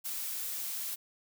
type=noise; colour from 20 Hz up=blue; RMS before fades=-37 dBFS; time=0.04-0.96 s; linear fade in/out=20 ms; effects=none